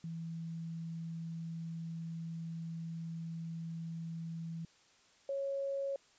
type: tone pair in turn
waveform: sine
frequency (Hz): 164.81 / 551.5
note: E3 / C#5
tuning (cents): 0 / -9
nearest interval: octave + major sixth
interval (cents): 2091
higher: second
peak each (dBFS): -39 / -34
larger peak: second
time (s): 0.04-4.65 / 5.29-5.96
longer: first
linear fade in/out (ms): 2
effects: white hiss -66 dBFS RMS until 6.18 s + resampled to 16000 Hz